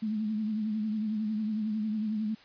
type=tone with vibrato; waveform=sine; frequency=215.2 Hz; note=A3; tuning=38 cents flat; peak=-28 dBFS; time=0.02-2.35 s; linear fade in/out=10 ms; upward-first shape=triangle; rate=11 Hz; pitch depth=64 cents each way; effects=white hiss -56 dBFS RMS until 2.44 s + resampled to 11025 Hz